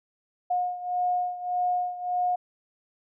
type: beating tone pair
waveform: sine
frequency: 719 / 720.7 Hz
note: F#5 / F#5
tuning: -50 / -46 cents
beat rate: 1.7 Hz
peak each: -26 / -30 dBFS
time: 0.5-2.36 s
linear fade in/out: 10 ms
effects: none